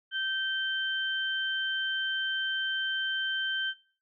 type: tone pair together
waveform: sine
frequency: 1555 / 3110 Hz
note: G6 / G7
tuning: -14 / -14 cents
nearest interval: octave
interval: 1200 cents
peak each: -31 / -32 dBFS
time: 0.11-3.74 s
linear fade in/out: 50 ms
effects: noise-tail reverb RT60 0.4 s tail -18 dB re dry